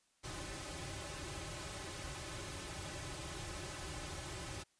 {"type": "noise with comb filter", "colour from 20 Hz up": "pink", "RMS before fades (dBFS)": -45, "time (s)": [0.23, 4.64], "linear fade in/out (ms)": 20, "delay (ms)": 4.3, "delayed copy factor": -0.9, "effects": ["white hiss -75 dBFS RMS until 4.79 s", "resampled to 22050 Hz"]}